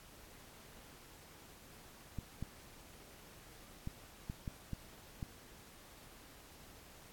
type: clicks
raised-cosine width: 5 ms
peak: -28 dBFS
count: 7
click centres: 2.187 / 2.426 / 3.874 / 4.299 / 4.478 / 4.733 / 5.228 s
effects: pink hiss -58 dBFS RMS until 7.12 s + AAC 64 kbps